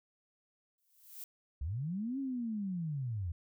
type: noise with exponential growth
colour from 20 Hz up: violet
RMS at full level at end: -43 dBFS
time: 0.78-1.24 s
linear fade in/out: 2 ms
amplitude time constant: 100 ms
type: linear two-way sweep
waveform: sine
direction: up then down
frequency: 61.1 to 277.2 to 79.2 Hz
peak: -34 dBFS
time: 1.61-3.32 s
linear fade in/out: 5 ms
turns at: 2.19 s
effects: none